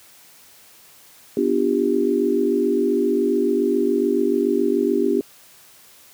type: chord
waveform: sine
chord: G dominant seventh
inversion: first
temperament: equal with one note detuned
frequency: 246.9 / 293.7 / 349.2 / 396.3 Hz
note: B3 / D4 / F4 / G4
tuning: 0 / 0 / 0 / +19 cents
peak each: -23 / -23 / -23 / -20 dBFS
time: 1.37-5.21 s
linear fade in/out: 2 ms
effects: white hiss -49 dBFS RMS until 6.13 s + high-pass 80 Hz 12 dB/octave